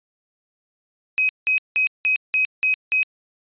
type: tone bursts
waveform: sine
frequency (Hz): 2530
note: D#7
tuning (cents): +28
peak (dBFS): -16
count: 7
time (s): 1.18-3.03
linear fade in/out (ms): 0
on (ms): 110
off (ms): 180
effects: resampled to 8000 Hz